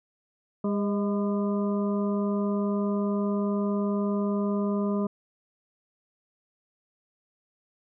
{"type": "harmonic tone with a mistuned harmonic", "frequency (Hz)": 202.4, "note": "G#3", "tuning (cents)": -44, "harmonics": [1, 2, 3, 5, 6], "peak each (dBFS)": [-25, -31, -35, -39, -41], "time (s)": [0.64, 5.07], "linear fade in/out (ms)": 5, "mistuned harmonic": 3, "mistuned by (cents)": 45, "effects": []}